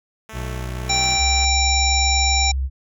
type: tone with tremolo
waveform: 5% pulse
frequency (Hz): 220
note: A3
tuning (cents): 0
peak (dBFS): -23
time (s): 0.29-1.45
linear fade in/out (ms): 2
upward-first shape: sine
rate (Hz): 1.7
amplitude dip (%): 35
type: tone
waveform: 25% pulse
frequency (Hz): 62.5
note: B1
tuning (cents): +21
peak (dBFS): -22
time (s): 0.32-1.19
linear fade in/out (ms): 50
type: harmonic tone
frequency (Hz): 784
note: G5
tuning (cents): 0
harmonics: 1 / 3 / 5 / 7 / 9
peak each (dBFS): -23 / -23 / -23 / -23 / -23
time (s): 0.89-2.52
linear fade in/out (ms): 10
type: tone with vibrato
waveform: sine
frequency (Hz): 66.4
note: C2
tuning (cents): +26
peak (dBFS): -19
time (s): 1.17-2.7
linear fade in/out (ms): 50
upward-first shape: sine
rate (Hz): 8.1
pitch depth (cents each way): 12
effects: none